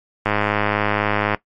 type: click train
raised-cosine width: 0.5 ms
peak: -3 dBFS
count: 114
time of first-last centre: 0.26-1.347 s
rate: 104 Hz
effects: noise-tail reverb RT60 0.1 s tail -17 dB re dry + MP3 48 kbps